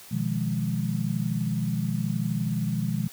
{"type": "chord", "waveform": "sine", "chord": "F half-diminished seventh", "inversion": "second", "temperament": "equal", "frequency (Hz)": [123.47, 155.56, 174.61, 207.7], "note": ["Cb3", "Eb3", "F3", "Ab3"], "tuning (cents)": [0, 0, 0, 0], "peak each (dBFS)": -30, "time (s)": [0.11, 3.08], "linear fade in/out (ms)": 10, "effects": ["white hiss -47 dBFS RMS until 3.12 s"]}